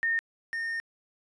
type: tone pair in turn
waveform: sine / triangle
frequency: 1830 / 1830 Hz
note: A#6 / A#6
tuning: -32 / -32 cents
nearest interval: unison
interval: 0 cents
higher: neither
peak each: -24 / -28 dBFS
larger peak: first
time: 0.03-0.19 / 0.53-0.8 s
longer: second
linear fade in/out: 0 ms
effects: resampled to 22050 Hz